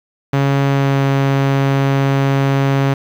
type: tone with pitch glide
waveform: sawtooth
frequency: 138.59 to 137.24 Hz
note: C#3 to C#3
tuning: 0 to -17 cents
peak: -8 dBFS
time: 0.33-2.94 s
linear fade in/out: 5 ms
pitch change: -17 cents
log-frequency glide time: 0.65-1.04 s
effects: low-pass 3000 Hz 12 dB/octave + 7-bit